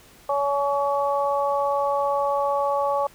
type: harmonic tone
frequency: 282.2 Hz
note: C#4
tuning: 31 cents sharp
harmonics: 2 / 3 / 4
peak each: -23 / -25 / -26 dBFS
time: 0.29-3.07 s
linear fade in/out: 5 ms
effects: pink hiss -51 dBFS RMS until 3.14 s